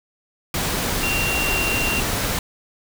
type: tone in noise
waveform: sine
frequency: 2756 Hz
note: F7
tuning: 24 cents flat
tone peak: -22 dBFS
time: 1.03-2 s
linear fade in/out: 2 ms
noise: pink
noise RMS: -23 dBFS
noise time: 0.54-2.39 s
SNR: -2 dB
effects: none